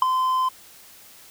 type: tone with ADSR envelope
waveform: triangle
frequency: 1030 Hz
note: C6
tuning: 28 cents flat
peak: -8 dBFS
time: 0.02-0.49 s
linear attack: 3 ms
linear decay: 9 ms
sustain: -9 dB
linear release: 8 ms
effects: white hiss -48 dBFS RMS until 1.3 s